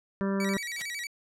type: harmonic tone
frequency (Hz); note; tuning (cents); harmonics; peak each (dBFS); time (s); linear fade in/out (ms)
196; G3; 0; 1 / 2 / 3 / 5 / 6 / 7 / 8 / 9; -27 / -33 / -37 / -41 / -43 / -44 / -45 / -46; 0.21-0.57; 0
type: tone with vibrato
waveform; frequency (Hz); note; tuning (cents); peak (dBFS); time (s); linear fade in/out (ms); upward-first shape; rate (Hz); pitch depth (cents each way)
sawtooth; 2093; C7; 0; -30; 0.4-1.07; 2; square; 11; 150
type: noise with exponential growth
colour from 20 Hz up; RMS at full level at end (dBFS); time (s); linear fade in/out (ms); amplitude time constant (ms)
white; -34; 0.72-0.82; 1; 20
effects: low-pass 11000 Hz 12 dB/octave